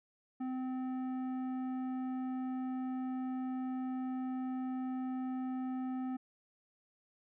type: tone with tanh clipping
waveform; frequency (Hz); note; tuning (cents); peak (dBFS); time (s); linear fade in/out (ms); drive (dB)
sine; 257.5; C4; -28; -37; 0.4-6.17; 10; 11
effects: none